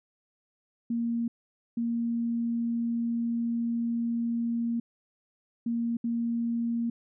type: tone bursts at uneven times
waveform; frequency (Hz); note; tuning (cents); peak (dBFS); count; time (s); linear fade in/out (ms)
sine; 233.5; A#3; +3; -26; 4; 0.9-1.28 / 1.77-4.8 / 5.66-5.97 / 6.04-6.9; 5
effects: none